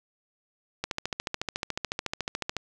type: click train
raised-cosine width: 0.2 ms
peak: -12 dBFS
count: 25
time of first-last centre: 0.84-2.567 s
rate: 13.9 Hz
effects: none